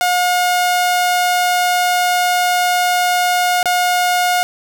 sawtooth tone with dropouts, 718 Hz, F5, 48 cents sharp, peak -9 dBFS, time 0.01-4.43 s, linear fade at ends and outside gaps 0 ms, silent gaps 3.629-3.657 s, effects none

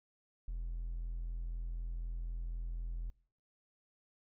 triangle tone, 42 Hz, E1, 33 cents sharp, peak -34 dBFS, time 0.48-3.1 s, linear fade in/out 0 ms, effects noise-tail reverb RT60 0.5 s tail -25 dB re dry + tanh soft clip ceiling -32 dBFS

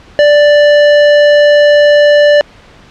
sine tone with hard clipping, 587.3 Hz, D5, in tune, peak -5 dBFS, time 0.19-2.41 s, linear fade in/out 0 ms, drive 15 dB, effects pink hiss -39 dBFS RMS until 2.9 s + low-pass 4000 Hz 12 dB/octave

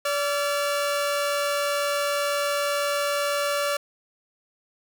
sawtooth tone pair together, 576 / 1370 Hz, D5 / F6, -34 / -34 cents, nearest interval octave + minor third, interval 1500 cents, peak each -20 / -26 dBFS, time 0.05-3.77 s, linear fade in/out 5 ms, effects none

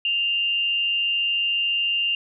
sine tone with amplitude modulation, 2794 Hz, F7, in tune, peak -18 dBFS, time 0.05-2.15 s, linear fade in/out 2 ms, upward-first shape sine, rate 208 Hz, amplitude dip 40%, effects none

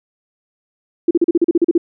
sine tone bursts, 339.8 Hz, F4, 47 cents flat, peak -8 dBFS, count 11, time 1.08-1.779 s, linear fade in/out 5 ms, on 29 ms, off 38 ms, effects none

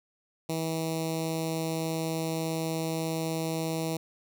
10% pulse tone with notch filter, 161.7 Hz, E3, 33 cents flat, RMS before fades -31 dBFS, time 0.49-3.97 s, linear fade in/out 5 ms, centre 1500 Hz, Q 0.52, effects none

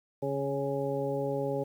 harmonic tone with a mistuned harmonic, 138.59 Hz, C#3, in tune, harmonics 1 / 2 / 3 / 4 / 6, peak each -36 / -37 / -33 / -33 / -40 dBFS, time 0.22-1.64 s, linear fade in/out 10 ms, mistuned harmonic 1, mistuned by +20 cents, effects 10-bit

